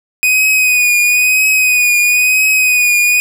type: tone with vibrato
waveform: 45% pulse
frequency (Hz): 2489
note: D#7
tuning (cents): 0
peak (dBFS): -8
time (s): 0.23-3.2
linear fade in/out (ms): 0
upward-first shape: triangle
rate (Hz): 1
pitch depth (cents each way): 43
effects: none